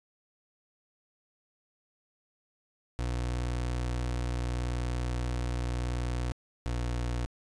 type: tone pair in turn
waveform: 30% pulse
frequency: 60.8 / 60 Hz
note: B1 / B1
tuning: -26 / -49 cents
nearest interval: unison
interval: 23 cents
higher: first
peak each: -27 dBFS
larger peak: neither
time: 2.99-6.32 / 6.66-7.26 s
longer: first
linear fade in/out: 0 ms
effects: resampled to 22050 Hz